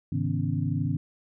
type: tone cluster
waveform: sine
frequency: 105.2 / 136.7 / 158.3 / 247.5 / 279.4 Hz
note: G#2 / C#3 / D#3 / B3 / C#4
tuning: +23 / -24 / +30 / +4 / +14 cents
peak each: -30 / -30 / -29 / -34 / -34 dBFS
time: 0.12-0.97 s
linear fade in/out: 5 ms
effects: none